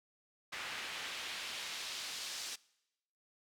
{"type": "noise with band-pass filter sweep", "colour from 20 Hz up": "pink", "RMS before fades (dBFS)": -43, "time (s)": [0.52, 2.56], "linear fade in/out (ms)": 10, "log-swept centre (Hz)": [2200, 5100], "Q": 1.1, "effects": ["noise-tail reverb RT60 0.9 s tail -23 dB re dry"]}